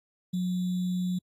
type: tone with sample-and-hold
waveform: sine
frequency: 181.3 Hz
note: F#3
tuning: 35 cents flat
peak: -26 dBFS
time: 0.33-1.19 s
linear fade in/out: 10 ms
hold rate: 3675 Hz
effects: AAC 64 kbps